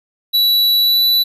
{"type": "tone with pitch glide", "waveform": "square", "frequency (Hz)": [3935, 3962], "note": ["B7", "B7"], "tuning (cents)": [-7, 5], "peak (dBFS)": -11, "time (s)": [0.33, 1.24], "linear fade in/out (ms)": 20, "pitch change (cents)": 12, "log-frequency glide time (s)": [0.81, 1.01], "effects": []}